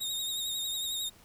sawtooth tone with vibrato, 3729 Hz, A#7, in tune, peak -29 dBFS, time 0-1.1 s, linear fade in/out 20 ms, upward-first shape sine, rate 11 Hz, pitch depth 42 cents each way, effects pink hiss -58 dBFS RMS until 1.24 s

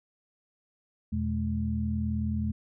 sine tone cluster, 83.3 / 122.4 / 213.2 Hz, E2 / B2 / G#3, +19 / -15 / +46 cents, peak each -30 / -35 / -30 dBFS, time 1.12-2.52 s, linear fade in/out 10 ms, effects none

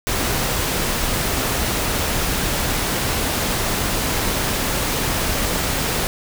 pink noise, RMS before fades -21 dBFS, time 0.07-6.07 s, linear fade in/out 0 ms, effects none

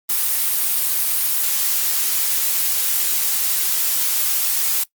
blue noise, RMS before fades -19 dBFS, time 0.09-4.84 s, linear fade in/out 10 ms, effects noise-tail reverb RT60 0.1 s tail -21 dB re dry + Opus 32 kbps

